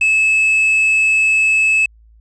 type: tone with quantisation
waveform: triangle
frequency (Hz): 2600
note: E7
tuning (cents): -24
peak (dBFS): -9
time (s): 0.01-1.86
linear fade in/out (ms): 5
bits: 6
effects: added 55 Hz sine -44 dBFS peak until 2.2 s + resampled to 22050 Hz